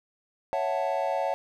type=chord; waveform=triangle; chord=F# minor seventh; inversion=second; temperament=equal with one note detuned; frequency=554.4 / 662.7 / 740 / 880 Hz; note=C#5 / E5 / F#5 / A5; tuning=0 / +9 / 0 / 0 cents; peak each=-28 / -29 / -29 / -30 dBFS; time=0.53-1.34 s; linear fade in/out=0 ms; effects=none